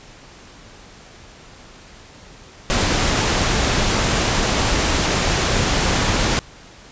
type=noise; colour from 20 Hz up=pink; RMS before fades=-18 dBFS; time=2.7-6.39 s; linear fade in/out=0 ms; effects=pink hiss -43 dBFS RMS until 6.91 s + resampled to 16000 Hz